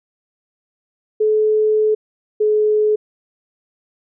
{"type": "tone pair in turn", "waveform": "sine", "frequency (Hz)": [430, 425.6], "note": ["A4", "G#4"], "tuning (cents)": [-40, 42], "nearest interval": "unison", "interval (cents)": 18, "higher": "first", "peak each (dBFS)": -12, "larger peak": "neither", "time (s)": [[1.2, 1.95], [2.4, 2.96]], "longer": "first", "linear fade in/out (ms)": 10, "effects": []}